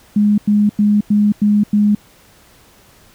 sine tone bursts, 207.7 Hz, G#3, in tune, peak -9 dBFS, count 6, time 0.16-1.95 s, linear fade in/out 5 ms, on 220 ms, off 94 ms, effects pink hiss -48 dBFS RMS until 3.14 s

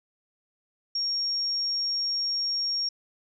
sine tone, 5560 Hz, F8, 9 cents flat, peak -25 dBFS, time 0.95-2.89 s, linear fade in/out 5 ms, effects none

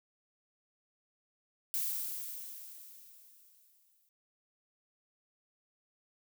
violet noise with exponential decay, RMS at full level -33 dBFS, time 1.74-4.09 s, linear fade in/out 0 ms, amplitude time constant 510 ms, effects none

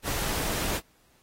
pink noise, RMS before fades -30 dBFS, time 0.03-0.81 s, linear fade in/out 50 ms, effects pink hiss -64 dBFS RMS until 1.22 s + AAC 48 kbps

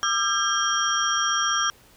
sine tone cluster, 1195 / 1350 / 1606 / 3211 / 5680 Hz, D6 / E6 / G6 / G7 / F8, +30 / +41 / +41 / +41 / +28 cents, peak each -27 dBFS, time 0.03-1.7 s, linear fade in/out 0 ms, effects pink hiss -54 dBFS RMS until 1.96 s

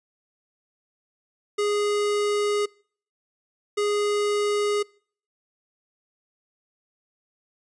square tone bursts at uneven times, 413.3 Hz, G#4, 8 cents flat, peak -22 dBFS, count 2, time 1.58-2.66 / 3.77-4.83 s, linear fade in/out 10 ms, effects noise-tail reverb RT60 0.5 s tail -25 dB re dry + resampled to 22050 Hz

